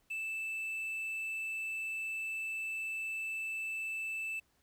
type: tone with quantisation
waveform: triangle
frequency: 2639 Hz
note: E7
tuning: 1 cent sharp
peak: -34 dBFS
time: 0.1-4.4 s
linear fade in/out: 10 ms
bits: 10
effects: pink hiss -73 dBFS RMS until 4.62 s